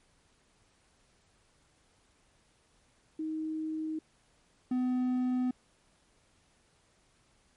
sine / triangle tone pair in turn, 314.3 / 252 Hz, D#4 / B3, +18 / +35 cents, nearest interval major third, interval 383 cents, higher first, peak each -32 / -25 dBFS, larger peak second, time 3.19-3.99 / 4.71-5.51 s, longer neither, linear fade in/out 5 ms, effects pink hiss -68 dBFS RMS until 7.56 s + MP3 48 kbps

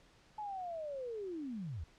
sine linear sweep, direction down, 862 to 65.41 Hz, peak -39 dBFS, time 0.38-1.84 s, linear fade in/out 5 ms, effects pink hiss -65 dBFS RMS until 1.98 s + low-pass 6000 Hz 12 dB/octave

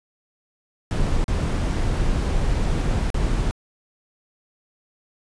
brown noise with dropouts, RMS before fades -21 dBFS, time 0.91-3.51 s, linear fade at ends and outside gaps 0 ms, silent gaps 1.242-1.281 / 3.102-3.144 s, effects resampled to 22050 Hz

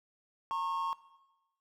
triangle tone pair together, 916 / 1088.3 Hz, A#5 / C#6, -31 / -32 cents, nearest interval minor third, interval 299 cents, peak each -34 / -32 dBFS, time 0.51-0.93 s, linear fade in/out 0 ms, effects noise-tail reverb RT60 1.0 s tail -17 dB re dry

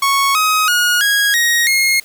sawtooth tone with pitch steps, 1106 / 1263.1 / 1442.6 / 1647.6 / 1881.7 / 2149 Hz, C#6 / D#6 / F#6 / G#6 / A#6 / C7, -4 / +26 / -44 / -14 / +16 / +46 cents, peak -8 dBFS, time 0.02-2 s, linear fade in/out 5 ms, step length 330 ms, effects white hiss -43 dBFS RMS until 2.04 s

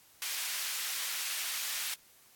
pink high-pass noise, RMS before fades -36 dBFS, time 0.22-1.94 s, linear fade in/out 0 ms, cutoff 2100 Hz, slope 12 dB/octave, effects white hiss -61 dBFS RMS until 2.35 s + AAC 64 kbps

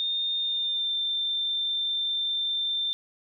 sine tone with pitch glide, 3644 to 3575 Hz, A#7 to A7, -40 to +27 cents, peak -25 dBFS, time 0-2.93 s, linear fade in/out 0 ms, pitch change -33 cents, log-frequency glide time 0.38-0.9 s, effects none

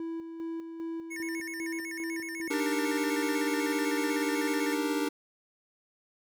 triangle tone with tremolo, 329.6 Hz, E4, in tune, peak -31 dBFS, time 0-2.48 s, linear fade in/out 2 ms, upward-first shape square, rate 2.5 Hz, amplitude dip 50%
square tone with vibrato, 1988 Hz, B6, 11 cents sharp, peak -38 dBFS, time 1.1-4.76 s, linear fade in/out 20 ms, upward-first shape square, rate 8 Hz, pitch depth 170 cents each way
square chord, Eb major seventh, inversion third, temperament equal, 293.7 / 311.1 / 392 / 466.2 Hz, D4 / Eb4 / G4 / Bb4, 0 / 0 / 0 / 0 cents, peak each -31 / -36 / -36 / -36 dBFS, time 2.5-5.09 s, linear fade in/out 10 ms
effects none

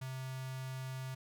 square tone with notch filter, 130.81 Hz, C3, in tune, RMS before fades -42 dBFS, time 0.01-1.15 s, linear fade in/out 10 ms, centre 340 Hz, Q 0.62, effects none

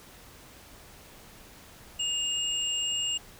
sine tone pair together, 2836 / 7583 Hz, F7 / A#8, +26 / +29 cents, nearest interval octave + perfect fourth, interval 1703 cents, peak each -28 / -33 dBFS, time 1.99-3.18 s, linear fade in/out 10 ms, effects pink hiss -51 dBFS RMS until 3.39 s

